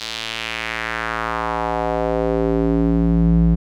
square tone with band-pass filter sweep, 56.3 Hz, A1, 40 cents sharp, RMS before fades -19 dBFS, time 0-3.56 s, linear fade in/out 20 ms, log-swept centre 4200 to 140 Hz, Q 2, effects none

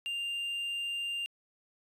triangle tone, 2794 Hz, F7, in tune, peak -31 dBFS, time 0.06-1.26 s, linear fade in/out 0 ms, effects resampled to 32000 Hz

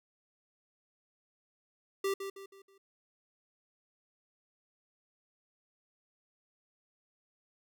square tone with echo, 391.7 Hz, G4, 1 cent flat, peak -30 dBFS, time 2.04-2.14 s, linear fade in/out 5 ms, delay 160 ms, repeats 4, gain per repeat -8 dB, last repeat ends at 2.78 s, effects none

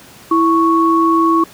sine tone pair together, 329.9 / 1108.7 Hz, E4 / C#6, +1 / 0 cents, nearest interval octave + major sixth, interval 2099 cents, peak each -12 dBFS, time 0.31-1.44 s, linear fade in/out 5 ms, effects pink hiss -40 dBFS RMS until 1.53 s + high-pass 100 Hz 12 dB/octave

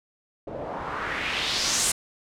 white noise with low-pass filter sweep, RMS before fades -28 dBFS, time 0.47-1.92 s, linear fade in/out 5 ms, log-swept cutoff 480 to 9200 Hz, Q 2.2, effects none

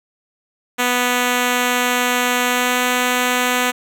5% pulse tone with pitch glide, 246.9 to 248.6 Hz, B3 to B3, 0 to +12 cents, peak -4 dBFS, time 0.78-3.72 s, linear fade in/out 20 ms, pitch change +12 cents, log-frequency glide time 2.47-2.78 s, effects none

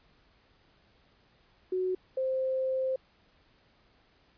sine tone pair in turn, 370 / 523.3 Hz, F#4 / C5, 0 / 0 cents, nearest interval tritone, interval 600 cents, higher second, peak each -27 dBFS, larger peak neither, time 1.72-1.95 / 2.17-2.96 s, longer second, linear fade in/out 5 ms, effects pink hiss -65 dBFS RMS until 4.37 s + resampled to 11025 Hz

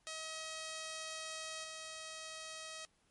5% pulse tone with level steps, 636 Hz, D#5, 38 cents sharp, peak -31 / -34 dBFS, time 0.07-2.85 s, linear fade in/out 0 ms, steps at 1.64 s, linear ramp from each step 2 ms, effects pink hiss -74 dBFS RMS until 3.1 s + MP3 48 kbps

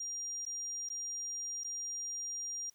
sine tone with dropouts, 5700 Hz, F8, 34 cents sharp, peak -37 dBFS, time 0-2.7 s, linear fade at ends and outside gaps 5 ms, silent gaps 0.453-0.463 / 0.89-0.9 / 1.637-1.644 s, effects white hiss -70 dBFS RMS until 2.74 s

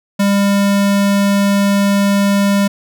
square tone, 200 Hz, G3, 35 cents sharp, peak -11 dBFS, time 0.19-2.68 s, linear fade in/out 10 ms, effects none

